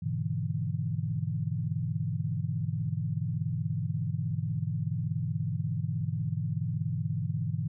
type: chord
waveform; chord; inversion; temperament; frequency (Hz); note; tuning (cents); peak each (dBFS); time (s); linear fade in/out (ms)
sine; E dominant seventh; first; just; 103.01 / 123.61 / 148.33 / 164.81; G#2 / B2 / D3 / E3; -14 / +2 / +18 / 0; -34; 0.02-7.68; 10
effects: none